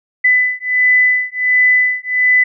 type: beating tone pair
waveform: sine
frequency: 2000 / 2001.4 Hz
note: B6 / B6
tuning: +21 / +23 cents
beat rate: 1.4 Hz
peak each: -13 dBFS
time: 0.24-2.44 s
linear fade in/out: 10 ms
effects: none